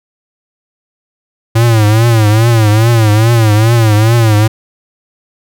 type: tone with vibrato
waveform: square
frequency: 111.3 Hz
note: A2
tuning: 20 cents sharp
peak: -6 dBFS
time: 1.55-4.48 s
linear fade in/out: 10 ms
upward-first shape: triangle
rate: 2.4 Hz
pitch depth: 130 cents each way
effects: none